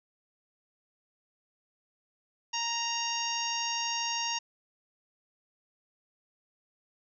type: harmonic tone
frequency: 932.3 Hz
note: A#5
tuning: in tune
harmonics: 1 / 2 / 3 / 4 / 5 / 6 / 7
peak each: -35 / -42 / -35 / -43 / -41 / -35 / -40 dBFS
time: 2.53-4.39 s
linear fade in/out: 10 ms
effects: none